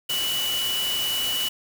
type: tone in noise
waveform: sine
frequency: 2955 Hz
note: F#7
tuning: 3 cents flat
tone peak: -24 dBFS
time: 0.09-1.49 s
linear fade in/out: 10 ms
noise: white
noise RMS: -30 dBFS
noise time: 0.09-1.49 s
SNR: +3 dB
effects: none